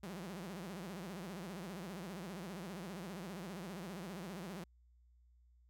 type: tone with vibrato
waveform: sawtooth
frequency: 183.9 Hz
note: F#3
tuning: 10 cents flat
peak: -40 dBFS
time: 0.03-4.64 s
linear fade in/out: 5 ms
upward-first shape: triangle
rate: 15 Hz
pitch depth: 260 cents each way
effects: added 60 Hz sine -64 dBFS peak until 5.69 s